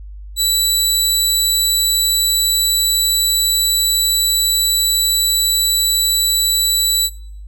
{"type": "tone", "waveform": "20% pulse", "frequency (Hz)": 3951, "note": "B7", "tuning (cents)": 0, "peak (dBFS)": -7, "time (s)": [0.36, 7.1], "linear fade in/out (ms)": 50, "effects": ["noise-tail reverb RT60 0.6 s tail -21 dB re dry", "added 50 Hz sine -30 dBFS peak until 7.47 s"]}